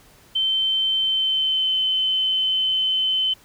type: tone with pitch glide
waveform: sine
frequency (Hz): 3095 to 3059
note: G7 to G7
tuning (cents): -23 to -43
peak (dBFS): -18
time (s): 0.35-3.34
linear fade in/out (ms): 10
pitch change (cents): -20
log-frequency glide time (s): 0.98-1.76
effects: pink hiss -52 dBFS RMS until 3.44 s